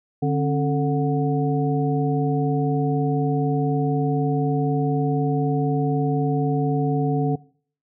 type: harmonic tone with a mistuned harmonic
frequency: 146.83 Hz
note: D3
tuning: in tune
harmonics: 1 / 2 / 3 / 5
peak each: -21 / -24 / -26 / -28 dBFS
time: 0.22-7.36 s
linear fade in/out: 10 ms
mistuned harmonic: 2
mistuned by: -140 cents
effects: noise-tail reverb RT60 0.5 s tail -22 dB re dry